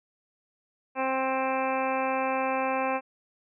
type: harmonic tone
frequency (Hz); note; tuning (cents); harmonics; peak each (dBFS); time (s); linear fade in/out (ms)
263.4; C4; +12; 1 / 2 / 3 / 4 / 5 / 6 / 7 / 8 / 9 / 10; -34 / -30 / -30 / -32 / -40 / -39 / -44 / -45 / -38 / -38; 0.95-3.01; 50
effects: none